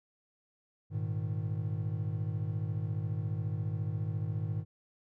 triangle chord, Ab suspended second, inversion none, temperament equal with one note detuned, 103.83 / 118.24 / 155.56 Hz, Ab2 / Bb2 / Eb3, 0 / +25 / 0 cents, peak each -32 / -36 / -35 dBFS, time 0.9-4.65 s, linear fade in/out 50 ms, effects none

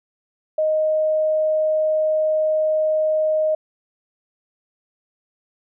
sine tone, 622.3 Hz, D#5, in tune, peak -16 dBFS, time 0.58-3.55 s, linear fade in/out 5 ms, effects none

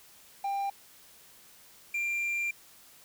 triangle tone pair in turn, 794 / 2379 Hz, G5 / D7, +22 / +22 cents, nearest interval octave + perfect fifth, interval 1900 cents, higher second, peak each -27 dBFS, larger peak neither, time 0.44-0.7 / 1.94-2.51 s, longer second, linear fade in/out 5 ms, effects white hiss -56 dBFS RMS until 3.04 s

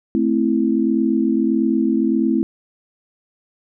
sine chord, A minor, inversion none, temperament equal, 220 / 261.6 / 329.6 Hz, A3 / C4 / E4, 0 / 0 / 0 cents, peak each -19 dBFS, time 0.15-2.43 s, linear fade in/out 0 ms, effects none

